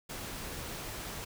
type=noise; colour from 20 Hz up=pink; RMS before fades=-41 dBFS; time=0.09-1.25 s; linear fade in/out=10 ms; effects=none